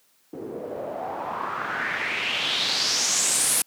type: noise with low-pass filter sweep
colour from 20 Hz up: white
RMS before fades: -26 dBFS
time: 0.33-3.62 s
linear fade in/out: 2 ms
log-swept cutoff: 350 to 11000 Hz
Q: 3.7
effects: white hiss -63 dBFS RMS until 3.66 s + high-pass 150 Hz 12 dB/octave